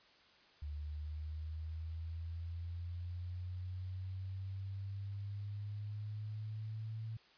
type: linear sweep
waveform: sine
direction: up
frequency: 73.42 to 111.8 Hz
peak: -40 dBFS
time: 0.62-7.17 s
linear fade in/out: 5 ms
effects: white hiss -65 dBFS RMS until 7.37 s + resampled to 11025 Hz